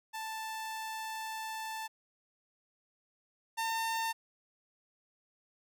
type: tone pair in turn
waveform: sawtooth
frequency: 882 / 903.7 Hz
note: A5 / A5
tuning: +4 / +46 cents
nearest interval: unison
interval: 42 cents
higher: second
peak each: -34 / -28 dBFS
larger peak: second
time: 0.13-1.88 / 3.57-4.13 s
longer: first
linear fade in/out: 20 ms
effects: none